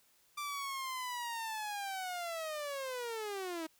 sawtooth linear sweep, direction down, 1182 to 313.1 Hz, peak -34 dBFS, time 0.37-3.67 s, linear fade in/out 10 ms, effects white hiss -69 dBFS RMS until 3.79 s

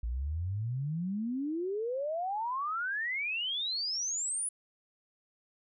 sine exponential sweep, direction up, 55 to 10090 Hz, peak -31 dBFS, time 0.03-4.49 s, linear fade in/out 5 ms, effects none

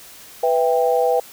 sine chord, E minor, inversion second, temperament just, 494.4 / 659.3 / 791.1 Hz, B4 / E5 / G5, +2 / 0 / +16 cents, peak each -17 / -21 / -20 dBFS, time 0.43-1.2 s, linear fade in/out 5 ms, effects white hiss -42 dBFS RMS until 1.32 s

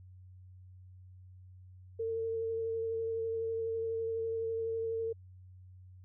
sine tone with vibrato, 452.4 Hz, A4, 48 cents sharp, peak -32 dBFS, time 1.99-5.13 s, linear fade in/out 10 ms, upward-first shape sine, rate 12 Hz, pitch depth 14 cents each way, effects added 92 Hz sine -51 dBFS peak until 6.04 s

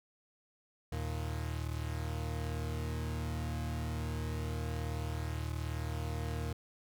40% pulse tone pair together, 77.78 / 116.54 Hz, D#2 / A#2, 0 / 0 cents, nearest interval perfect fifth, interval 700 cents, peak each -36 / -38 dBFS, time 0.92-6.53 s, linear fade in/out 5 ms, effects none

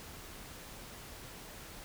silence, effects pink hiss -49 dBFS RMS until 1.84 s

